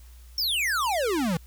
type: exponential sweep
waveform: square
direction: down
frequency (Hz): 5580 to 155.56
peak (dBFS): -24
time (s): 0.38-1.37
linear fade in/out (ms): 2
effects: added 60 Hz sine -45 dBFS peak until 1.46 s + white hiss -58 dBFS RMS until 1.46 s

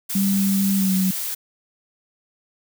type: noise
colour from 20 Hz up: blue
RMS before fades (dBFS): -27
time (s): 0.09-1.35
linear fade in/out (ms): 10
type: tone with pitch glide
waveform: sine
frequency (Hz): 196 to 187.91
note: G3 to F#3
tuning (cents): 0 to +27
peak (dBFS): -17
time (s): 0.15-1.11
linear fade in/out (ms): 5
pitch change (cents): -73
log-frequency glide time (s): 0.76-0.95
effects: none

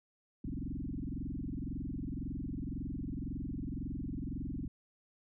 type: tone with frequency modulation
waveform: sine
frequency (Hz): 159.4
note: D#3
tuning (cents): +42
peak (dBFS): -36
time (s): 0.44-4.68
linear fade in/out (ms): 5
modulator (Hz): 21.9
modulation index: 6.2
effects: none

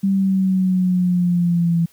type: linear sweep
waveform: sine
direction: down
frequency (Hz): 196 to 167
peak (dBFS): -14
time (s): 0.03-1.86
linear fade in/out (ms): 10
effects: white hiss -54 dBFS RMS until 1.92 s

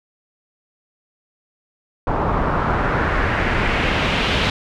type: noise with low-pass filter sweep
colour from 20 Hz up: pink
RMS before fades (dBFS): -19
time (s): 2.07-4.5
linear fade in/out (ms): 2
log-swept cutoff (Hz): 960 to 3400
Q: 1.8
effects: none

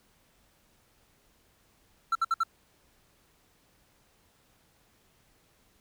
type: tone bursts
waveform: triangle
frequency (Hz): 1343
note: E6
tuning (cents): +32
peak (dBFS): -21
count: 4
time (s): 2.12-2.435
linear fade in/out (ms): 5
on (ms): 33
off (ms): 61
effects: pink hiss -66 dBFS RMS until 5.8 s

